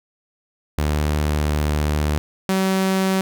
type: tone pair in turn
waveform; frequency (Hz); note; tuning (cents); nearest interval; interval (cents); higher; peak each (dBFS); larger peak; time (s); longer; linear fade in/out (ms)
sawtooth; 74.9 / 190.32; D2 / F#3; +35 / +49; octave + major third; 1614; second; -14 / -13; second; 0.78-2.18 / 2.49-3.21; first; 0
effects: none